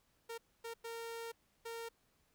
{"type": "tone bursts at uneven times", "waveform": "sawtooth", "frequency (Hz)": 460.6, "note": "A#4", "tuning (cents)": -21, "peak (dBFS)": -39, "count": 4, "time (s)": [[0.29, 0.38], [0.64, 0.74], [0.84, 1.32], [1.65, 1.89]], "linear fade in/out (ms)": 10, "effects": ["pink hiss -75 dBFS RMS until 2.34 s"]}